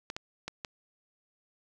clicks, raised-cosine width 0.2 ms, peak -19 dBFS, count 4, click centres 0.101 / 0.165 / 0.48 / 0.648 s, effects none

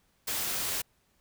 white noise, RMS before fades -32 dBFS, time 0.27-0.82 s, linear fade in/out 10 ms, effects pink hiss -70 dBFS RMS until 1.2 s

